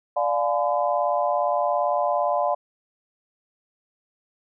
sine chord, D diminished seventh, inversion none, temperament just, 587.3 / 704.8 / 845.8 / 1014.9 Hz, D5 / F5 / Ab5 / Cb6, 0 / +16 / +31 / +47 cents, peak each -24 / -24 / -28 / -27 dBFS, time 0.16-2.55 s, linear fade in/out 10 ms, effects none

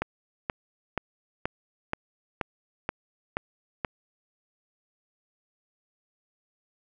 click train, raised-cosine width 0.5 ms, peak -12 dBFS, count 9, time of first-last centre 0.02-3.848 s, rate 2.09 Hz, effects none

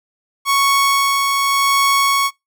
sawtooth tone with tremolo, 1108.7 Hz, C#6, in tune, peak -8 dBFS, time 0.45-2.31 s, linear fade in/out 50 ms, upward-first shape sine, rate 0.88 Hz, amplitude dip 30%, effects noise-tail reverb RT60 0.2 s tail -26 dB re dry

